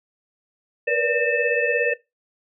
sine tone cluster, 473.6 / 490.5 / 578 / 1808 / 2614 Hz, A#4 / B4 / D5 / A6 / E7, +27 / -12 / -28 / +47 / -15 cents, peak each -25 dBFS, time 0.87-1.94 s, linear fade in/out 10 ms, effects noise-tail reverb RT60 0.2 s tail -18 dB re dry

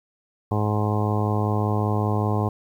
harmonic tone, 105.2 Hz, G#2, 23 cents sharp, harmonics 1 / 2 / 3 / 4 / 5 / 6 / 7 / 8 / 9 / 10, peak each -22 / -28 / -31 / -30 / -34 / -36 / -32 / -33 / -36 / -33 dBFS, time 0.51-2.49 s, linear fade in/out 5 ms, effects 9-bit

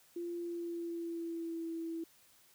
sine tone with pitch glide, 344.8 to 329.8 Hz, F4 to E4, -22 to +1 cents, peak -37 dBFS, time 0.16-2.04 s, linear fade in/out 5 ms, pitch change -77 cents, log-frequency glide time 0.38-1.68 s, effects white hiss -65 dBFS RMS until 2.54 s

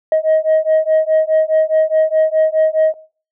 sine beating tone pair, 628 / 632.8 Hz, D#5 / D#5, +16 / +29 cents, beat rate 4.8 Hz, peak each -13 dBFS, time 0.12-2.94 s, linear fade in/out 2 ms, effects noise-tail reverb RT60 0.4 s tail -17 dB re dry + tanh soft clip ceiling -7 dBFS

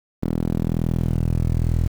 sawtooth tone with band-pass filter sweep, 41.13 Hz, E1, 3 cents flat, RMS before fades -21 dBFS, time 0.22-1.88 s, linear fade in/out 10 ms, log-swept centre 230 to 94 Hz, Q 1.3, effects 7-bit

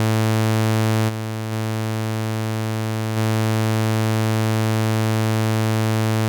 sawtooth tone with level steps, 110 Hz, A2, in tune, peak -12 / -20 / -17 / -13 dBFS, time 0-6.28 s, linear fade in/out 0 ms, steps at 1.08 / 1.51 / 3.16 s, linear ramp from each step 20 ms, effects none

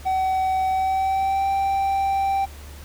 triangle tone with pitch glide, 757 to 782.8 Hz, F#5 to G5, +39 to -3 cents, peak -17 dBFS, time 0.05-2.46 s, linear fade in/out 20 ms, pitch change +58 cents, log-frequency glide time 0.68-1.48 s, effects added 72 Hz sine -38 dBFS peak until 2.84 s + pink hiss -45 dBFS RMS until 2.84 s

